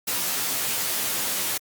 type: noise with comb filter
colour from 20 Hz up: white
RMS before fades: -26 dBFS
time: 0.07-1.58 s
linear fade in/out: 10 ms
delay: 13 ms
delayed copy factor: -0.8
effects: high-pass 100 Hz 12 dB/octave + Opus 48 kbps